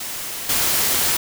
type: noise with level steps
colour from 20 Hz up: white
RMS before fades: -29 / -19 dBFS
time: 0-1.17 s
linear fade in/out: 5 ms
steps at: 0.49 s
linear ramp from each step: 5 ms
effects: none